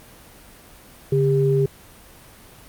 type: tone pair together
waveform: sine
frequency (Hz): 141.67 / 400.1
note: C#3 / G4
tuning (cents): +38 / +35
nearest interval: octave + tritone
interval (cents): 1797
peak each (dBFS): -18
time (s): 1.12-1.66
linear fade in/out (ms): 5
effects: pink hiss -46 dBFS RMS until 2.68 s + Opus 32 kbps